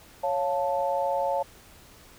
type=chord; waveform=sine; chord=Db augmented; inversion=none; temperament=equal; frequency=554.4 / 698.5 / 880 Hz; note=Db5 / F5 / A5; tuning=0 / 0 / 0 cents; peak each=-27 / -30 / -28 dBFS; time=0.23-1.43 s; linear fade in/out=10 ms; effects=pink hiss -52 dBFS RMS until 2.18 s

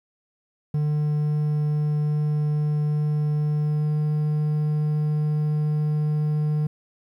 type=tone with pitch glide; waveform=triangle; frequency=149.8 to 151.19 Hz; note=D3 to D#3; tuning=+35 to -49 cents; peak=-18 dBFS; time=0.74-6.67 s; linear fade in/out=5 ms; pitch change=+16 cents; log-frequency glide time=3.56-3.91 s; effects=10-bit

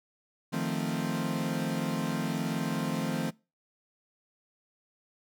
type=chord; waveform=40% pulse; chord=F dominant seventh; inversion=third; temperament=equal; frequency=155.56 / 174.61 / 220 / 261.6 Hz; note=Eb3 / F3 / A3 / C4; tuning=0 / 0 / 0 / 0 cents; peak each=-34 dBFS; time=0.52-3.31 s; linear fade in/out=20 ms; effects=noise-tail reverb RT60 0.3 s tail -24 dB re dry

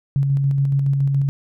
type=tone with tremolo; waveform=sine; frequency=138.59 Hz; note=C#3; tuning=in tune; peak=-14 dBFS; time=0.16-1.29 s; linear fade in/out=0 ms; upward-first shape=square; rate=7.1 Hz; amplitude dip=25%; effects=none

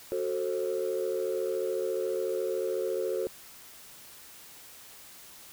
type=chord; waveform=sine; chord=F# diminished; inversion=none; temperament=just; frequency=370 / 444 / 532.8 Hz; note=F#4 / A4 / C5; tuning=0 / +16 / +31 cents; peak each=-31 / -31 / -32 dBFS; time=0.12-3.27 s; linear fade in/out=0 ms; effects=tanh soft clip ceiling -22 dBFS + white hiss -50 dBFS RMS until 5.52 s

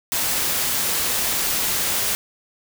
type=noise; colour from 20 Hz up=white; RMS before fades=-22 dBFS; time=0.12-2.15 s; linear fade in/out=0 ms; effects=none

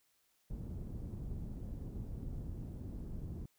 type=low-pass noise; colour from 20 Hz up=pink; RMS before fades=-43 dBFS; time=0.5-3.46 s; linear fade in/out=5 ms; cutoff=220 Hz; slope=12 dB/octave; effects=white hiss -75 dBFS RMS until 3.58 s

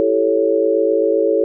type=chord; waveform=sine; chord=A dominant seventh; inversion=second; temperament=equal with one note detuned; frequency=333.3 / 392 / 440 / 554.4 Hz; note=E4 / G4 / A4 / C#5; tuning=+19 / 0 / 0 / 0 cents; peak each=-20 / -20 / -16 / -18 dBFS; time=0-1.44 s; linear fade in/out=0 ms; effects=none

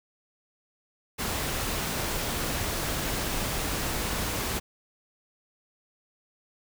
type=noise; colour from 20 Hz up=pink; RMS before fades=-30 dBFS; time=1.18-4.6 s; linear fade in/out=20 ms; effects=none

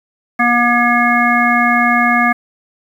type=harmonic tone; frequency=240.1 Hz; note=B3; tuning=49 cents flat; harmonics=1 / 3 / 5 / 7 / 9; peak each=-16 / -16 / -16 / -16 / -16 dBFS; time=0.39-2.33 s; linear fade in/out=10 ms; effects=7-bit

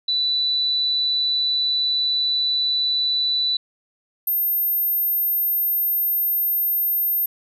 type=tone pair in turn; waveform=sine; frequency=3973 / 13180 Hz; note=B7 / G#9; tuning=+10 / -14 cents; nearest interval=octave + major sixth; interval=2076 cents; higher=second; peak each=-18 / -18 dBFS; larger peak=neither; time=0.08-3.57 / 4.27-7.26 s; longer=first; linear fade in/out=5 ms; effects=none

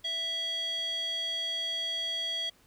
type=tone with band-pass filter; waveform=square; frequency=660 Hz; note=E5; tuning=2 cents sharp; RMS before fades=-33 dBFS; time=0.04-2.5 s; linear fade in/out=10 ms; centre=3500 Hz; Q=8.6; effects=pink hiss -63 dBFS RMS until 2.66 s

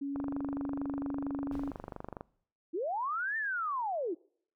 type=tone; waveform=sine; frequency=279.6 Hz; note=C#4; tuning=15 cents sharp; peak=-33 dBFS; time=0.01-1.71 s; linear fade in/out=10 ms
type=click train; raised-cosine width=1 ms; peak=-26 dBFS; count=51; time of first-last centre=0.16-2.209 s; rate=24.4 Hz
type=noise with exponential decay; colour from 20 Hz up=brown; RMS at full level=-44 dBFS; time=1.52-2.44 s; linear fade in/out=2 ms; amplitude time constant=200 ms
type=linear two-way sweep; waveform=sine; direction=up then down; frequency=293.7 to 1817 to 293.7 Hz; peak=-31 dBFS; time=2.73-4.15 s; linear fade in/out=20 ms; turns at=3.37 s
effects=noise-tail reverb RT60 0.6 s tail -25 dB re dry

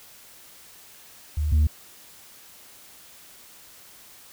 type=tone pair in turn; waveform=sine; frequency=75.5 / 75.84 Hz; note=D2 / D#2; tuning=+48 / -44 cents; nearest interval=unison; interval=8 cents; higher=second; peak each=-21 / -13 dBFS; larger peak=second; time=1.37-1.52 / 1.52-1.67 s; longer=neither; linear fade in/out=5 ms; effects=tanh soft clip ceiling -15 dBFS + white hiss -49 dBFS RMS until 4.32 s

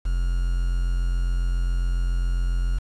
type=tone with quantisation; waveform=triangle; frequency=43.65 Hz; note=F1; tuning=in tune; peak=-18 dBFS; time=0.05-2.79 s; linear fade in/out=10 ms; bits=7; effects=resampled to 24000 Hz

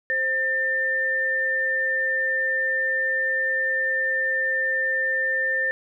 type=tone pair together; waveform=sine; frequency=523.3 / 1795.1 Hz; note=C5 / A6; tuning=0 / +34 cents; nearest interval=octave + major sixth; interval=2134 cents; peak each=-30 / -21 dBFS; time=0.1-5.71 s; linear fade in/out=0 ms; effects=none

